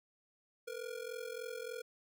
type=ring-modulated tone; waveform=square; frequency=475.7 Hz; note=A#4; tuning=35 cents sharp; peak=-39 dBFS; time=0.67-1.82 s; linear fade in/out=10 ms; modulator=21.7 Hz; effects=none